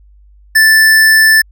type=tone; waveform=square; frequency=1760 Hz; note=A6; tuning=in tune; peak=-5 dBFS; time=0.55-1.42 s; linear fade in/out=10 ms; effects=added 50 Hz sine -40 dBFS peak until 1.51 s